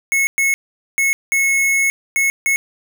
square tone bursts at uneven times, 2186 Hz, C#7, 25 cents flat, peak -14 dBFS, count 6, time 0.12-0.27 / 0.38-0.54 / 0.98-1.13 / 1.32-1.9 / 2.16-2.3 / 2.46-2.56 s, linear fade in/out 0 ms, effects none

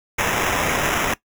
blue noise with sample-and-hold, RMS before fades -21 dBFS, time 0.18-1.14 s, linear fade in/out 5 ms, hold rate 4410 Hz, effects noise-tail reverb RT60 0.1 s tail -18 dB re dry

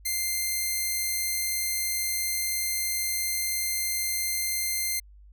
5% pulse tone, 2093 Hz, C7, in tune, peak -16 dBFS, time 0.05-5 s, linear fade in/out 10 ms, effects added 50 Hz sine -48 dBFS peak until 5.32 s

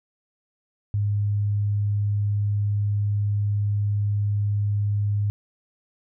sine tone, 102.8 Hz, G#2, 17 cents flat, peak -20 dBFS, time 0.94-5.3 s, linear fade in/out 0 ms, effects none

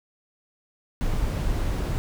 brown noise with dropouts, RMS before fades -25 dBFS, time 1.01-1.98 s, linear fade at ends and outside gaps 0 ms, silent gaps 1.476-1.479 s, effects none

